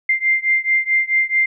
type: beating tone pair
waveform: sine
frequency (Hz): 2093 / 2097.6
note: C7 / C7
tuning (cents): 0 / +4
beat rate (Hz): 4.6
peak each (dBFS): -17 / -18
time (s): 0.09-1.46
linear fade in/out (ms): 5
effects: none